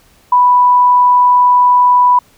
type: tone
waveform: sine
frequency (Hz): 987.8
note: B5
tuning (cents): 0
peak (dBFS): -5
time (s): 0.32-2.19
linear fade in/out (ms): 5
effects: pink hiss -49 dBFS RMS until 2.37 s